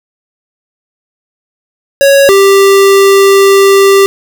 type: tone pair in turn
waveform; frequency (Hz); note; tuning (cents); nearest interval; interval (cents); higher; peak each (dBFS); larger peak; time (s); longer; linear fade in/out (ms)
square; 554.4 / 393.2; C#5 / G4; 0 / +5; tritone; 595; first; -3; neither; 2.01-2.29 / 2.29-4.06; second; 0
effects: none